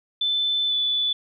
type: tone with pitch glide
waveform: sine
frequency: 3520 to 3474 Hz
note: A7 to A7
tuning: 0 to -23 cents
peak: -20 dBFS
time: 0.21-1.13 s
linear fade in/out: 5 ms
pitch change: -23 cents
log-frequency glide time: 0.68-0.73 s
effects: none